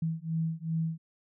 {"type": "beating tone pair", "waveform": "sine", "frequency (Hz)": [161.1, 163.7], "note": ["E3", "E3"], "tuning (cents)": [-39, -12], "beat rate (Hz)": 2.6, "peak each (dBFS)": [-32, -32], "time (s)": [0.02, 0.98], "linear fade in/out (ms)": 5, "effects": []}